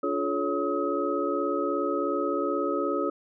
sine tone cluster, 288.2 / 350.9 / 427.4 / 557 / 1271 Hz, D4 / F4 / G#4 / C#5 / D#6, -33 / +8 / +50 / +8 / +36 cents, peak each -31 dBFS, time 0.03-3.1 s, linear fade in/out 5 ms, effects none

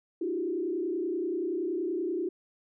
sine tone with frequency modulation, 350.3 Hz, F4, 5 cents sharp, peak -28 dBFS, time 0.21-2.29 s, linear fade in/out 5 ms, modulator 30.5 Hz, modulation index 1.3, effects none

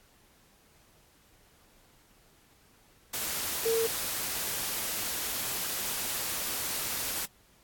sine tone in noise, 455 Hz, A#4, 42 cents flat, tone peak -25 dBFS, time 3.65-3.87 s, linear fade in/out 10 ms, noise white, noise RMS -33 dBFS, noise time 3.13-7.26 s, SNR +5 dB, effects pink hiss -62 dBFS RMS until 7.63 s + AAC 64 kbps

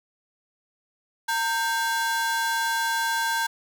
45% pulse ring-modulated tone, 1244.5 Hz, D#6, in tune, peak -20 dBFS, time 1.28-3.47 s, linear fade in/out 10 ms, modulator 329 Hz, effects none

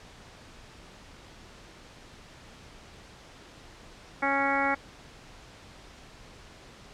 harmonic tone, 276.6 Hz, C#4, 4 cents flat, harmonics 1 / 2 / 3 / 4 / 5 / 6 / 7 / 8, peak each -33 / -33 / -29 / -35 / -31 / -35 / -33 / -32 dBFS, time 4.22-4.75 s, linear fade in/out 10 ms, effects pink hiss -50 dBFS RMS until 6.93 s + low-pass 6000 Hz 12 dB/octave

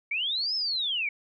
sine linear two-way sweep, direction up then down, 2200 to 5300 to 2200 Hz, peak -26 dBFS, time 0.11-1.09 s, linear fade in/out 5 ms, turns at 0.55 s, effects none

